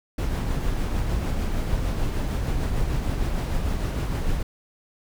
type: noise with tremolo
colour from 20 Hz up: brown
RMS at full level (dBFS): -23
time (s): 0.18-4.43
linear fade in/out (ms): 5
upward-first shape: triangle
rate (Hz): 6.6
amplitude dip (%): 35
effects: none